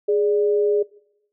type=tone pair together; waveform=sine; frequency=414.9 / 587.3 Hz; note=G#4 / D5; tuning=-2 / 0 cents; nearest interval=tritone; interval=602 cents; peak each=-16 / -26 dBFS; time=0.08-0.83 s; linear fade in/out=10 ms; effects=noise-tail reverb RT60 0.8 s tail -22 dB re dry